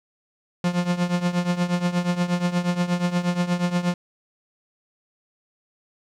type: tone with tremolo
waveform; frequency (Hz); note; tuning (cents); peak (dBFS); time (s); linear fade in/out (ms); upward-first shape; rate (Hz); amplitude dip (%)
45% pulse; 176.3; F3; +17; -17; 0.64-3.94; 2; triangle; 8.4; 85
effects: low-pass 7000 Hz 12 dB/octave + 9-bit